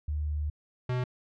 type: tone pair in turn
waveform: sine / square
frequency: 74.8 / 125.5 Hz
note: D2 / B2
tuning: +32 / +28 cents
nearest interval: major sixth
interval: 896 cents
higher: second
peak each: -28 dBFS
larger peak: neither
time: 0.08-0.5 / 0.89-1.04 s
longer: first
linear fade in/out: 5 ms
effects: low-pass 3000 Hz 12 dB/octave